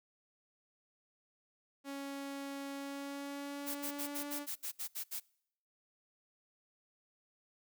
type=tone with pitch glide; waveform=sawtooth; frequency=277.8 to 289.3 Hz; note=C#4 to D4; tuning=+4 to -26 cents; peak=-37 dBFS; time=1.84-4.47 s; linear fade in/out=50 ms; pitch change=+70 cents; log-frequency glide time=2.74-4.34 s
type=noise bursts; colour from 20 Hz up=blue; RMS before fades=-40 dBFS; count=10; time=3.66-5.202 s; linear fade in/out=20 ms; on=93 ms; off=68 ms
effects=noise-tail reverb RT60 0.7 s tail -25 dB re dry